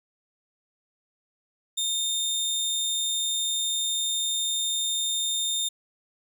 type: tone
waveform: 25% pulse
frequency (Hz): 3636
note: A#7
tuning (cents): -44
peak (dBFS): -21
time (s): 1.77-5.69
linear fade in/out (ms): 10
effects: 10-bit